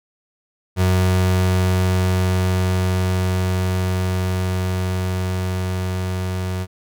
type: tone with level ramp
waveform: 35% pulse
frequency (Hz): 92.3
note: F#2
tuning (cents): -4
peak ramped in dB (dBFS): -12 to -20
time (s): 0.76-6.67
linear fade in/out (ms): 50
effects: none